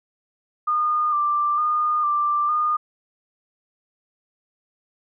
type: tone with vibrato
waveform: sine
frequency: 1200 Hz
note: D6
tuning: 37 cents sharp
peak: -18 dBFS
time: 0.67-2.77 s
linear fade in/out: 10 ms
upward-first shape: square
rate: 1.1 Hz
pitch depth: 29 cents each way
effects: none